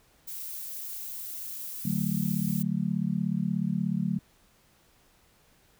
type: noise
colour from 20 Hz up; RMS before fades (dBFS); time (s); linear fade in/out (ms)
violet; -38; 0.27-2.63; 10
type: chord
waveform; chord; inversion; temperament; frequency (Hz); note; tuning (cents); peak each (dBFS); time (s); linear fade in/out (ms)
sine; D major; none; just; 146.83 / 183.54 / 220.2; D3 / F#3 / A3; 0 / -14 / +2; -32 / -28 / -31; 1.85-4.19; 5
effects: pink hiss -63 dBFS RMS until 5.79 s